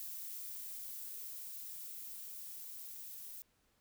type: noise with level ramp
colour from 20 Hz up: violet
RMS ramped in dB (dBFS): -45 to -49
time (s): 0-3.42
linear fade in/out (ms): 0
effects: pink hiss -75 dBFS RMS until 3.8 s